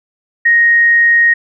sine tone, 1870 Hz, A#6, 5 cents sharp, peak -6 dBFS, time 0.45-1.34 s, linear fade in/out 10 ms, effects none

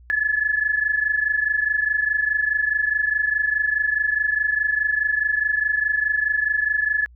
sine tone pair together, 1707.2 / 1732 Hz, G#6 / A6, +47 / -28 cents, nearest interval unison, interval 25 cents, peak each -20 / -23 dBFS, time 0.1-7.06 s, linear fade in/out 0 ms, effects added 60 Hz sine -45 dBFS peak until 7.15 s

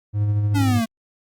triangle tone with tremolo, 103.83 Hz, G#2, in tune, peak -14 dBFS, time 0.13-0.82 s, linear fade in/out 50 ms, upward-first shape sine, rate 13 Hz, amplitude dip 30%
square exponential sweep, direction down, 293.7 to 220 Hz, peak -20 dBFS, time 0.54-0.86 s, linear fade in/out 20 ms
effects Opus 48 kbps

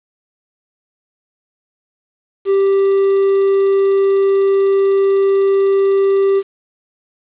triangle tone, 392 Hz, G4, in tune, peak -8 dBFS, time 2.45-6.43 s, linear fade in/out 50 ms, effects resampled to 8000 Hz + 7-bit

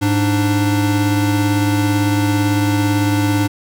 square tone pair together, 104.44 / 295.4 Hz, G#2 / D4, +10 / +10 cents, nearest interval octave + tritone, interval 1800 cents, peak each -17 dBFS, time 0.01-3.48 s, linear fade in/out 20 ms, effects none

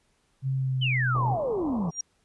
sine tone with pitch glide, 133.4 to 124.47 Hz, C3 to B2, +34 to +14 cents, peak -24 dBFS, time 0.42-1.38 s, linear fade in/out 50 ms, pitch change -120 cents, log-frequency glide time 0.54-1.2 s
sine exponential sweep, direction down, 3142 to 154.1 Hz, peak -25 dBFS, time 0.81-1.91 s, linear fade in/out 20 ms
white low-pass noise, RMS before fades -37 dBFS, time 1.14-1.91 s, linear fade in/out 20 ms, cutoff 1100 Hz, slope 96 dB/octave
sine tone with exponential growth, 5700 Hz, F8, 34 cents sharp, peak -24 dBFS, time 1.89-2.01 s, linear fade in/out 5 ms, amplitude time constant 26 ms
effects pink hiss -69 dBFS RMS until 2.24 s + resampled to 24000 Hz

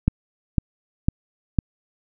click train, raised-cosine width 5 ms, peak -4 dBFS, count 4, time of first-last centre 0.08-1.588 s, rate 1.99 Hz, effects none

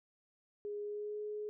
sine tone with pitch glide, 413.4 to 420.9 Hz, G#4 to G#4, -8 to +23 cents, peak -38 dBFS, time 0.65-1.49 s, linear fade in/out 0 ms, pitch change +31 cents, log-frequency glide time 0.81-1.2 s, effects none

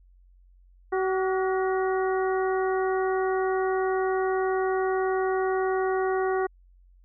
harmonic tone with a mistuned harmonic, 378.2 Hz, F#4, 38 cents sharp, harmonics 1 / 2 / 3 / 4 / 5, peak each -24 / -30 / -34 / -36 / -38 dBFS, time 0.92-6.47 s, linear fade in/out 10 ms, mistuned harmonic 4, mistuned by -65 cents, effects added 45 Hz sine -53 dBFS peak until 7.04 s

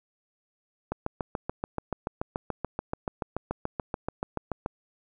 click train, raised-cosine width 1 ms, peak -15 dBFS, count 27, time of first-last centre 0.92-4.661 s, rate 6.95 Hz, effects none

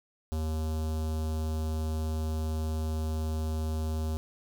square tone with notch filter, 78.6 Hz, D#2, 18 cents sharp, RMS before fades -31 dBFS, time 0.32-4.17 s, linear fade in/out 0 ms, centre 2000 Hz, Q 0.64, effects none

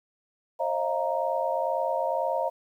sine tone cluster, 536 / 625 / 687 / 933 Hz, C5 / D#5 / F5 / A#5, +42 / +8 / -29 / +1 cents, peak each -30 dBFS, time 0.59-2.5 s, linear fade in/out 20 ms, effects 10-bit

